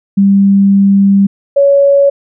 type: tone pair in turn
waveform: sine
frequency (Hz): 197.6 / 560.3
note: G3 / C#5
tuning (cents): +14 / +18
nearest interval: octave + tritone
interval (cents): 1804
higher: second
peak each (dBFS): -4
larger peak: neither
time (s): 0.17-1.27 / 1.56-2.1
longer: first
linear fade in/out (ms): 10
effects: none